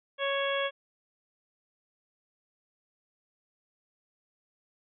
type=harmonic tone with a mistuned harmonic; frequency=554.4 Hz; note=C#5; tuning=in tune; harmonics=1 / 2 / 3 / 4 / 5 / 6; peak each=-30 / -35 / -35 / -38 / -39 / -36 dBFS; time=0.18-0.71 s; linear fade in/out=50 ms; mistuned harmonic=5; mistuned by=-20 cents; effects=none